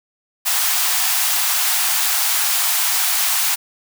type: high-pass noise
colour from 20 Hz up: white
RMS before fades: -18 dBFS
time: 0.45-3.56 s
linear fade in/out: 20 ms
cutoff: 670 Hz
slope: 96 dB/octave
effects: none

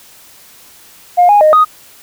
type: tone with pitch steps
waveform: sine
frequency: 710 / 824 / 617 / 1246 Hz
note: F5 / G#5 / D#5 / D#6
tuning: +28 / -14 / -15 / +2 cents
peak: -3 dBFS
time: 1.17-1.65 s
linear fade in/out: 20 ms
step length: 120 ms
effects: tanh soft clip ceiling 0 dBFS + white hiss -41 dBFS RMS until 2.02 s

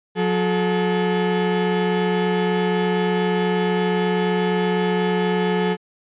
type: tone pair together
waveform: 35% pulse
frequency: 180.71 / 429.8 Hz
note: F#3 / A4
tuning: -41 / -41 cents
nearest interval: octave + minor third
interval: 1500 cents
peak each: -19 dBFS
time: 0.15-5.77 s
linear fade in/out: 50 ms
effects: resampled to 8000 Hz

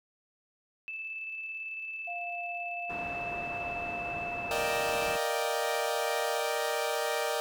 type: tone with tremolo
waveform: sine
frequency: 2632 Hz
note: E7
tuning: 3 cents flat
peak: -35 dBFS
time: 0.88-5.16 s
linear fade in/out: 0 ms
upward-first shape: square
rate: 18 Hz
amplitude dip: 25%
type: tone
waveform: sine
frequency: 698.5 Hz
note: F5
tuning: in tune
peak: -37 dBFS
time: 2.07-6.41 s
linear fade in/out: 10 ms
type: low-pass noise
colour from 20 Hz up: white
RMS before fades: -42 dBFS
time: 2.89-5.17 s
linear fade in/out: 10 ms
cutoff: 990 Hz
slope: 12 dB/octave
type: chord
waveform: sawtooth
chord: Eb major seventh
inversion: second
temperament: equal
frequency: 466.2 / 587.3 / 622.3 / 784 Hz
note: Bb4 / D5 / Eb5 / G5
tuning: 0 / 0 / 0 / 0 cents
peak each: -30 / -31 / -31 / -32 dBFS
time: 4.51-7.4 s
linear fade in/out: 0 ms
effects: none

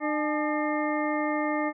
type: harmonic tone with a mistuned harmonic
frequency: 302.1 Hz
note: D4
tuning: 49 cents sharp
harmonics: 1 / 2 / 3 / 4 / 6 / 7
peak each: -28 / -31 / -33 / -34 / -36 / -36 dBFS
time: 0-1.73 s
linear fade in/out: 50 ms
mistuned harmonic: 3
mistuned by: -94 cents
effects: none

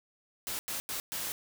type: noise bursts at uneven times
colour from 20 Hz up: white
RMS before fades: -36 dBFS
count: 4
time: 0.47-0.59 / 0.68-0.8 / 0.89-1 / 1.12-1.32 s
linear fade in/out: 0 ms
effects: none

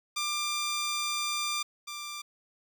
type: tone pair in turn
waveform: 10% pulse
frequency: 1191 / 1184.1 Hz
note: D6 / D6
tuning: +24 / +14 cents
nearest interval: unison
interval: 10 cents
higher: first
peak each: -21 / -29 dBFS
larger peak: first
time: 0.16-1.63 / 1.87-2.22 s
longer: first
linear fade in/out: 10 ms
effects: none

